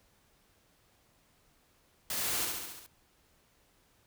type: noise with echo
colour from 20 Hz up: white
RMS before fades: -35 dBFS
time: 2.1-2.45 s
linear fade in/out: 2 ms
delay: 69 ms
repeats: 6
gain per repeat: -3 dB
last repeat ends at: 2.864 s
effects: pink hiss -68 dBFS RMS until 4.06 s